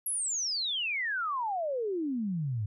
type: exponential sweep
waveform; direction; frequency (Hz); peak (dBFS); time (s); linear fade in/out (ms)
sine; down; 11470 to 99; -29; 0.06-2.66; 5
effects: none